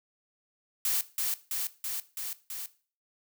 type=noise with echo; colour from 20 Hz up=blue; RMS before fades=-28 dBFS; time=0.85-1.01 s; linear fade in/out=2 ms; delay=330 ms; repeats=5; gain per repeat=-2 dB; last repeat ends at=2.66 s; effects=noise-tail reverb RT60 0.4 s tail -17 dB re dry